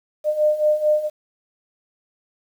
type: beating tone pair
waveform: sine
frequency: 603 / 607.5 Hz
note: D5 / D#5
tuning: +46 / -42 cents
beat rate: 4.5 Hz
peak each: -21 / -17 dBFS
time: 0.24-1.1 s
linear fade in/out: 50 ms
effects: 8-bit